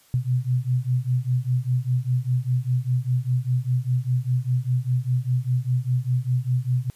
sine beating tone pair, 123.47 / 128.47 Hz, B2 / C3, 0 / -31 cents, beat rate 5 Hz, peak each -23 dBFS, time 0.14-6.9 s, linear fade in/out 0 ms, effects white hiss -57 dBFS RMS until 6.95 s + resampled to 32000 Hz

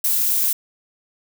violet noise, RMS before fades -19 dBFS, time 0.04-0.53 s, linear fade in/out 5 ms, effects none

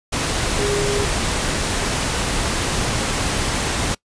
sine tone in noise, 407.5 Hz, G#4, 33 cents flat, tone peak -21 dBFS, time 0.58-1.05 s, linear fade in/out 10 ms, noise pink, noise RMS -21 dBFS, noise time 0.12-3.95 s, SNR -3 dB, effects noise-tail reverb RT60 0.1 s tail -23 dB re dry + resampled to 22050 Hz

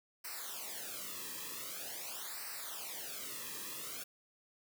white noise with flanger, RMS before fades -44 dBFS, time 0.24-4.04 s, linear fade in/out 10 ms, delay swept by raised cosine 0.29 to 1.39 ms, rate 0.45 Hz, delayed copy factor -0.95, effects none

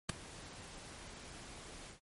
pink noise with ADSR envelope, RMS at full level -30 dBFS, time 0.09-2 s, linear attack 5 ms, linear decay 8 ms, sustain -21 dB, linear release 110 ms, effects MP3 48 kbps

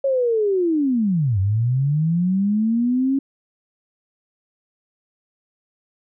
sine linear two-way sweep, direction down then up, 554.4 to 92.5 to 276 Hz, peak -16 dBFS, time 0.04-3.19 s, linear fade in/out 5 ms, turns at 1.39 s, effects none

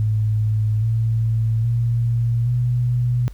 sine tone with pitch steps, 107.8 / 112.38 / 117.15 / 122.12 Hz, A2 / A2 / A#2 / B2, -35 / +37 / +9 / -19 cents, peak -16 dBFS, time 0-3.28 s, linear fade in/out 0 ms, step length 820 ms, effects added 50 Hz sine -34 dBFS peak until 3.33 s + pink hiss -54 dBFS RMS until 3.33 s

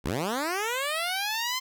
10% pulse linear sweep, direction up, 51.9 to 1046.5 Hz, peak -19 dBFS, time 0.04-1.6 s, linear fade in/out 20 ms, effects none

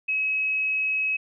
sine tone, 2560 Hz, D#7, 49 cents sharp, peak -22 dBFS, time 0.08-1.17 s, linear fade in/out 10 ms, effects none

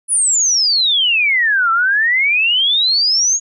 sine exponential two-way sweep, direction down then up, 10160 to 1318.5 to 6760 Hz, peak -11 dBFS, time 0.08-3.4 s, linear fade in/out 50 ms, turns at 1.71 s, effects none

